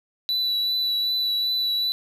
triangle tone with vibrato, 3958 Hz, B7, 3 cents sharp, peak -20 dBFS, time 0.29-1.92 s, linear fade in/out 0 ms, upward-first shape triangle, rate 2.6 Hz, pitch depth 18 cents each way, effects none

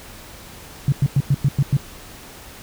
sine tone bursts, 138.6 Hz, C#3, in tune, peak -12 dBFS, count 7, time 0.88-1.768 s, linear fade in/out 2 ms, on 42 ms, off 99 ms, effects pink hiss -40 dBFS RMS until 2.62 s

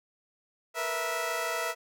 15% pulse tone cluster, 459.8 / 485.8 / 657 Hz, A#4 / B4 / E5, -24 / -29 / -6 cents, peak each -33 / -29 / -25 dBFS, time 0.74-1.75 s, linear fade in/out 50 ms, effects none

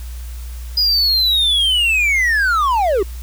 triangle linear sweep, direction down, 4978 to 358.3 Hz, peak -11 dBFS, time 0.77-3.03 s, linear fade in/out 5 ms, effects added 60 Hz sine -26 dBFS peak until 3.22 s + white hiss -42 dBFS RMS until 3.22 s

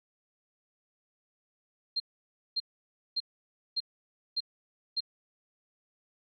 sine tone bursts, 4186 Hz, C8, in tune, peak -27 dBFS, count 6, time 1.96-5.006 s, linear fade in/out 10 ms, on 41 ms, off 560 ms, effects none

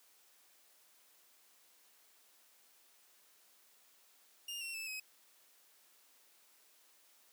sawtooth tone with pitch steps, 2819 / 2723 / 2630 / 2541 Hz, F7 / F7 / E7 / D#7, +16 / -44 / -5 / +36 cents, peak -38 dBFS, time 4.48-5 s, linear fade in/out 5 ms, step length 130 ms, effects white hiss -67 dBFS RMS until 7.32 s + high-pass 300 Hz 12 dB/octave

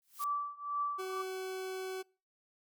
blue noise with exponential growth, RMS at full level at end -41 dBFS, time 0.02-0.24 s, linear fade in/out 0 ms, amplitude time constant 46 ms
sine tone with tremolo, 1160 Hz, D6, 22 cents flat, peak -30 dBFS, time 0.19-1.23 s, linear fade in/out 20 ms, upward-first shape triangle, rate 2 Hz, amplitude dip 95%
40% pulse tone, 376.6 Hz, F#4, 31 cents sharp, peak -37 dBFS, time 0.98-2.03 s, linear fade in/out 20 ms
effects noise-tail reverb RT60 0.4 s tail -26 dB re dry

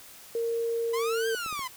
sine tone with pitch glide, 462.6 to 452 Hz, A#4 to A4, -13 to +47 cents, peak -26 dBFS, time 0.35-1.35 s, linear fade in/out 2 ms, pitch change -40 cents, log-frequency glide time 0.91-1.22 s
sawtooth linear two-way sweep, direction up then down, 987.8 to 1608 to 987.8 Hz, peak -28 dBFS, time 0.93-1.68 s, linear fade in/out 10 ms, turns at 1.28 s
clicks, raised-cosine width 2 ms, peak -32 dBFS, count 3, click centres 1.462 / 1.527 / 1.593 s
effects white hiss -49 dBFS RMS until 1.76 s

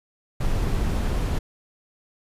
brown noise, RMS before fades -23 dBFS, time 0.4-1.39 s, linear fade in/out 10 ms, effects resampled to 32000 Hz

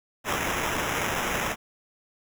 white noise with sample-and-hold, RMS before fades -28 dBFS, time 0.24-1.56 s, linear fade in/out 50 ms, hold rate 4410 Hz, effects none

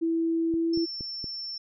sine tone with pitch glide, 329.6 to 332.5 Hz, E4 to E4, 0 to +15 cents, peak -23 dBFS, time 0.01-0.86 s, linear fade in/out 20 ms, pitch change +15 cents, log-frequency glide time 0.52-0.73 s
click train, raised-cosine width 3 ms, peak -26 dBFS, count 4, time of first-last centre 0.54-1.243 s, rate 4.27 Hz
sine tone, 5390 Hz, E8, 38 cents sharp, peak -33 dBFS, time 0.73-1.58 s, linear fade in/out 5 ms
effects none

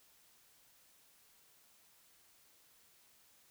silence, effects white hiss -67 dBFS RMS until 3.5 s

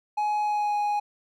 triangle tone with pitch glide, 840 to 829.4 Hz, G#5 to G#5, +19 to -3 cents, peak -21 dBFS, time 0.17-1 s, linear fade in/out 10 ms, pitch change -22 cents, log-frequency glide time 0.43-0.76 s, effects none

